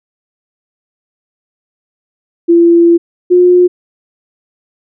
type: tone pair in turn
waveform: sine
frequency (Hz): 340 / 358.1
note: F4 / F4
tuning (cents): -46 / +43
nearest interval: minor second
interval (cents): 89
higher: second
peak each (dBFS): -3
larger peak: neither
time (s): 2.48-2.98 / 3.3-3.68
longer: first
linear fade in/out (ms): 20
effects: none